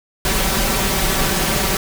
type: noise with comb filter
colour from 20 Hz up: pink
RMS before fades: -18 dBFS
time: 0.25-1.77 s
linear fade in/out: 2 ms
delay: 5.2 ms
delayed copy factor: +0.65
effects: none